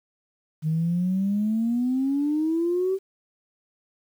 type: exponential sweep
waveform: sine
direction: up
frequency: 153.3 to 390 Hz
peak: -20 dBFS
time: 0.62-2.99 s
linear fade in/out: 50 ms
effects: tanh soft clip ceiling -16 dBFS + 9-bit